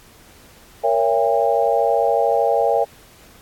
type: chord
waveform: sine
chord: A# diminished seventh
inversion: none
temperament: just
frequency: 466.2 / 559.4 / 671.3 / 805.5 Hz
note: A#4 / C#5 / E5 / G5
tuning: 0 / +16 / +31 / +47 cents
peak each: -20 dBFS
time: 0.83-2.85 s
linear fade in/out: 20 ms
effects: pink hiss -48 dBFS RMS until 3.41 s + AAC 64 kbps